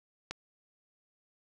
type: click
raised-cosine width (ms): 0.2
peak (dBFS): -19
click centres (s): 0.31
effects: none